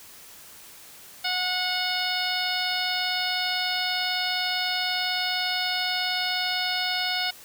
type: harmonic tone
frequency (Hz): 731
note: F#5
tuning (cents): -21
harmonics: 1 / 2 / 3 / 4 / 5 / 6 / 7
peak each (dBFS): -32 / -32 / -32 / -32 / -32 / -32 / -32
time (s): 1.24-7.31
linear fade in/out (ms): 10
effects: white hiss -47 dBFS RMS until 7.44 s